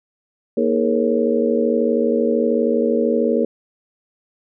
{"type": "harmonic tone with a mistuned harmonic", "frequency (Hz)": 78.6, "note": "D#2", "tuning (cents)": 18, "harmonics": [3, 4, 5, 6, 7], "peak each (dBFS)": [-20, -24, -21, -20, -23], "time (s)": [0.57, 3.45], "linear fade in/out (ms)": 5, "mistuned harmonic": 5, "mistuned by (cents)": 110, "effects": []}